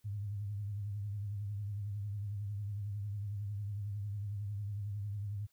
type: tone with vibrato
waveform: sine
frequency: 102.1 Hz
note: G#2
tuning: 29 cents flat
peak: -36 dBFS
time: 0.04-5.47 s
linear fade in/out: 20 ms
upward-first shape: triangle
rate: 11 Hz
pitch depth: 82 cents each way
effects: white hiss -75 dBFS RMS until 5.52 s